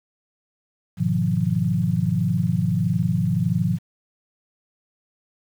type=chord; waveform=sine; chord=F half-diminished seventh; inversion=first; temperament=equal with one note detuned; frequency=103.83 / 123.47 / 155.56 / 177.15 Hz; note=Ab2 / Cb3 / Eb3 / F3; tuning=0 / 0 / 0 / +25 cents; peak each=-26 / -25 / -24 / -22 dBFS; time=0.97-3.79 s; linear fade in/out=50 ms; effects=8-bit